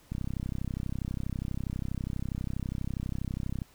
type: click train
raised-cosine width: 5 ms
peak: -21 dBFS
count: 114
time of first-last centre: 0.12-3.618 s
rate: 32.3 Hz
effects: pink hiss -60 dBFS RMS until 3.74 s